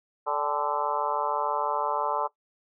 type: harmonic tone with a mistuned harmonic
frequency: 146.1 Hz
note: D3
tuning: 9 cents flat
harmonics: 3 / 4 / 5 / 6 / 7 / 8 / 9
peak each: -35 / -32 / -35 / -30 / -31 / -35 / -35 dBFS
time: 0.26-2.28 s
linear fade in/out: 20 ms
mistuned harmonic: 5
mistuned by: +120 cents
effects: noise-tail reverb RT60 0.1 s tail -17 dB re dry